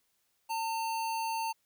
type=tone; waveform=square; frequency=900 Hz; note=A5; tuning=39 cents sharp; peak=-32 dBFS; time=0.49-1.53 s; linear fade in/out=20 ms; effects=white hiss -75 dBFS RMS until 1.65 s